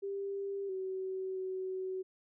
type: tone with pitch steps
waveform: sine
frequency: 396.1 / 378 / 375.4 Hz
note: G4 / F#4 / F#4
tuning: +18 / +37 / +25 cents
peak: -35 dBFS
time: 0.02-2.03 s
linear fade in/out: 20 ms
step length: 670 ms
effects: none